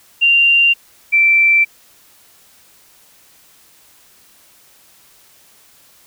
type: tone pair in turn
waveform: sine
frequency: 2777 / 2340 Hz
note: F7 / D7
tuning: -10 / -7 cents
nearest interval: minor third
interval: 297 cents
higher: first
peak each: -8 dBFS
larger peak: neither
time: 0.21-0.74 / 1.12-1.65 s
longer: neither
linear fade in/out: 20 ms
effects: white hiss -49 dBFS RMS until 6.06 s